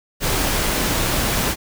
pink noise, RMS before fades -20 dBFS, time 0.2-1.56 s, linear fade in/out 50 ms, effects none

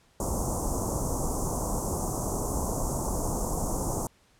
pink band-stop noise, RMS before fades -29 dBFS, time 0.2-4.07 s, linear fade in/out 2 ms, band 1100 to 6200 Hz, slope 48 dB/octave, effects pink hiss -63 dBFS RMS until 4.39 s + low-pass 10000 Hz 12 dB/octave

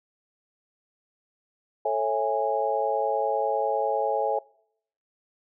sine chord, A major seventh, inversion none, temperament just, 440 / 550 / 660 / 825 Hz, A4 / C#5 / E5 / G#5, 0 / -14 / +2 / -12 cents, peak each -29 / -28 / -29 / -27 dBFS, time 1.85-4.39 s, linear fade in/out 5 ms, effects noise-tail reverb RT60 0.7 s tail -24 dB re dry

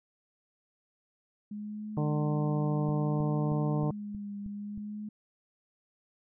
sine tone with vibrato, 207.7 Hz, G#3, in tune, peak -36 dBFS, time 1.51-5.09 s, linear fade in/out 5 ms, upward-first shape triangle, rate 0.61 Hz, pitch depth 48 cents each way
harmonic tone, 150 Hz, D3, 37 cents sharp, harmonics 1 / 2 / 3 / 4 / 5 / 6 / 7, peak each -28 / -34 / -38 / -40 / -42 / -44 / -45 dBFS, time 1.97-3.91 s, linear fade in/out 2 ms
click train, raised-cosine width 5 ms, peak -32 dBFS, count 7, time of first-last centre 2.89-4.777 s, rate 3.18 Hz
effects none

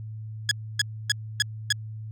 15% pulse tone bursts, 1677 Hz, G#6, 16 cents sharp, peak -12 dBFS, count 5, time 0.49-1.725 s, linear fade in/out 2 ms, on 23 ms, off 280 ms, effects added 109 Hz sine -34 dBFS peak until 2.11 s + low-pass 11000 Hz 12 dB/octave

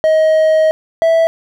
triangle tone pair in turn, 630 / 656.5 Hz, D#5 / E5, +21 / -7 cents, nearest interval minor second, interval 72 cents, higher second, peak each -6 dBFS, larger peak neither, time 0.04-0.71 / 1.02-1.27 s, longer first, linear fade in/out 0 ms, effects none

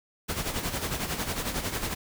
pink noise with tremolo, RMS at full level -29 dBFS, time 0.28-1.95 s, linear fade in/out 20 ms, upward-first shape sine, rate 11 Hz, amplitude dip 60%, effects none

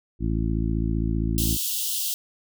harmonic tone, 55.3 Hz, A1, 9 cents sharp, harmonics 1 / 2 / 3 / 4 / 5 / 6, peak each -25 / -28 / -30 / -31 / -32 / -33 dBFS, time 0.19-1.58 s, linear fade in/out 50 ms
white high-pass noise, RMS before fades -27 dBFS, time 1.38-2.14 s, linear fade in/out 0 ms, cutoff 2800 Hz, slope 96 dB/octave
effects none

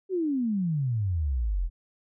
sine exponential sweep, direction down, 392 to 39.21 Hz, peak -24 dBFS, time 0.09-1.7 s, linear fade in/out 50 ms, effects none

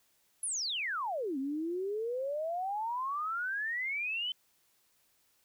sine exponential two-way sweep, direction down then up, 10990 to 261.6 to 3089 Hz, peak -32 dBFS, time 0.43-4.32 s, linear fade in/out 2 ms, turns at 1.38 s, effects white hiss -71 dBFS RMS until 5.44 s

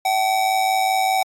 square tone with amplitude modulation, 760 Hz, F#5, 46 cents sharp, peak -15 dBFS, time 0.05-1.23 s, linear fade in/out 5 ms, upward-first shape sine, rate 105 Hz, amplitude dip 55%, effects AAC 64 kbps

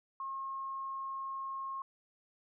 sine tone, 1078 Hz, C#6, 49 cents flat, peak -37 dBFS, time 0.2-1.82 s, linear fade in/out 2 ms, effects none

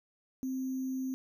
sine tone with sample-and-hold, 261.6 Hz, C4, in tune, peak -32 dBFS, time 0.43-1.14 s, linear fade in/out 0 ms, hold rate 6300 Hz, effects none

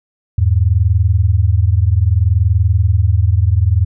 sine tone pair together, 82.41 / 103.02 Hz, E2 / G#2, 0 / -13 cents, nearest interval major third, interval 387 cents, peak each -12 dBFS, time 0.38-3.85 s, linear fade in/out 5 ms, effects none

